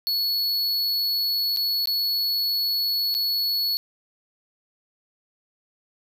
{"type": "tone with dropouts", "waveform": "square", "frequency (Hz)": 4394, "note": "C#8", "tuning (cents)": -16, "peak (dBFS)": -22, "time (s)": [0.07, 3.77], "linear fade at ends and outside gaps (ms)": 0, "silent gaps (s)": [[1.563, 1.571], [1.857, 1.873], [3.142, 3.149]], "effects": []}